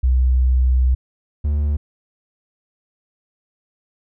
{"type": "tone pair in turn", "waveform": ["sine", "triangle"], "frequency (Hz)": [63.4, 73.5], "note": ["B1", "D2"], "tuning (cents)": [46, 2], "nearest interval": "minor third", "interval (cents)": 256, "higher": "second", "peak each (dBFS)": [-12, -14], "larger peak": "first", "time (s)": [[0.03, 0.95], [1.44, 1.77]], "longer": "first", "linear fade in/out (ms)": 10, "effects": []}